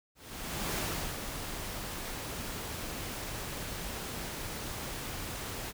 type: noise with ADSR envelope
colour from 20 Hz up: pink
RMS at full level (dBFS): -33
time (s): 0.15-5.73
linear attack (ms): 610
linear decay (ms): 400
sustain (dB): -6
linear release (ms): 39
effects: none